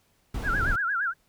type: noise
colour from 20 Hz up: brown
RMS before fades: -29 dBFS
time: 0.34-0.76 s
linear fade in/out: 5 ms
type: tone with vibrato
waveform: sine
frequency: 1500 Hz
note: F#6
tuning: 23 cents sharp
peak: -24 dBFS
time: 0.43-1.14 s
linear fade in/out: 50 ms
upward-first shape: sine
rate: 8.7 Hz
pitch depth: 190 cents each way
effects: pink hiss -67 dBFS RMS until 1.28 s